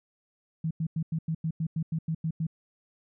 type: tone bursts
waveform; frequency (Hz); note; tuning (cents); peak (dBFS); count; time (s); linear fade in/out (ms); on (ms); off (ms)
sine; 161; E3; -41; -26; 12; 0.64-2.468; 5; 68; 92
effects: none